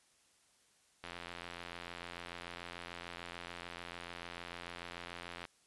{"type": "click train", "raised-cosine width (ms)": 0.3, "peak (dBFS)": -28, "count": 384, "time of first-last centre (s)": [1.04, 5.452], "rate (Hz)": 86.8, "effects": ["white hiss -70 dBFS RMS until 5.66 s", "resampled to 24000 Hz"]}